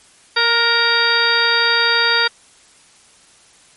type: harmonic tone with a mistuned harmonic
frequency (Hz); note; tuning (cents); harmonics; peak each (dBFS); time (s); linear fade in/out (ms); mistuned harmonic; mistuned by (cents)
465.9; A#4; -1; 1 / 2 / 3 / 4 / 5 / 6 / 7 / 8 / 10; -24 / -23 / -17 / -20 / -25 / -29 / -28 / -20 / -19; 0.36-2.28; 10; 3; +22
effects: white hiss -49 dBFS RMS until 3.76 s + MP3 48 kbps